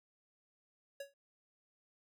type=tone with exponential decay; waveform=square; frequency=558 Hz; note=C#5; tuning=11 cents sharp; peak=-40 dBFS; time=1-1.14 s; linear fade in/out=5 ms; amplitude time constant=29 ms; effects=none